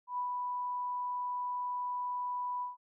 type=tone with ADSR envelope; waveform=sine; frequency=987.8 Hz; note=B5; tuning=in tune; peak=-31 dBFS; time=0.07-2.77 s; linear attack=110 ms; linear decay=96 ms; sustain=-2 dB; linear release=150 ms; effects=none